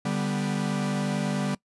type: chord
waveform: 45% pulse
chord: G major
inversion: second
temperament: equal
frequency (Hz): 146.83 / 196 / 246.9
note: D3 / G3 / B3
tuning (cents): 0 / 0 / 0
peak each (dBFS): -30 / -28 / -32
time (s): 0.05-1.55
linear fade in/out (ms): 5
effects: noise-tail reverb RT60 0.1 s tail -22 dB re dry + resampled to 24000 Hz